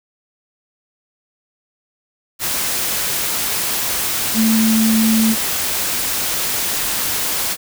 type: tone in noise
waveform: sine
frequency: 221.8 Hz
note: A3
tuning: 14 cents sharp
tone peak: -12 dBFS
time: 4.34-5.36 s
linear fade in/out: 50 ms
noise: white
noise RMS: -20 dBFS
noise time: 2.39-7.57 s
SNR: +5 dB
effects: none